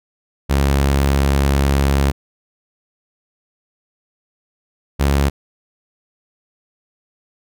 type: tone pair in turn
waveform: sawtooth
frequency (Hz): 69.3 / 70.02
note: C#2 / C#2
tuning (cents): 0 / +18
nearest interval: unison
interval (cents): 18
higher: second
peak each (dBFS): -9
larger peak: neither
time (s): 0.49-2.12 / 4.99-5.3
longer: first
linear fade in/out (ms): 20
effects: none